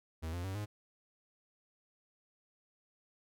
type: tone with pitch steps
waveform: 45% pulse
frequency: 80.5 / 87.79 / 95.73 / 104.4 Hz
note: E2 / F2 / G2 / G#2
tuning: -41 / +10 / -41 / +10 cents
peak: -37 dBFS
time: 0.22-0.66 s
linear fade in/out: 20 ms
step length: 110 ms
effects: none